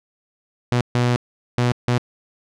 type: tone bursts at uneven times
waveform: sawtooth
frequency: 122.2 Hz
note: B2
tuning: 18 cents flat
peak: -12 dBFS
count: 4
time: 0.72-0.81 / 0.95-1.16 / 1.58-1.72 / 1.88-1.98 s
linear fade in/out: 0 ms
effects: low-pass 6000 Hz 12 dB/octave